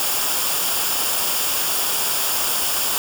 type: noise with comb filter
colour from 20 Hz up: white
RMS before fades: -21 dBFS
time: 0-2.98 s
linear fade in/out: 0 ms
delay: 0.49 ms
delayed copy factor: -0.55
effects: none